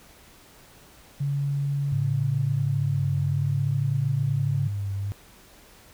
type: tone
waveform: sine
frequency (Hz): 141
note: C#3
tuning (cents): +30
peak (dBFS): -23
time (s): 1.2-4.68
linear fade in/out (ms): 10
type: tone with vibrato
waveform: sine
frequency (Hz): 106.3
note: G#2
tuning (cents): +41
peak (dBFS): -26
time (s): 1.92-5.12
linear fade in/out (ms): 0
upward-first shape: triangle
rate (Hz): 0.58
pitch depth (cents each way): 140
effects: pink hiss -52 dBFS RMS until 5.93 s